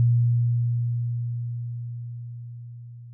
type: tone with level ramp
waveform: sine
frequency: 119.1 Hz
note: A#2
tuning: 38 cents sharp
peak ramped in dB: -15 to -40 dBFS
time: 0-3.13 s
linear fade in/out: 0 ms
effects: none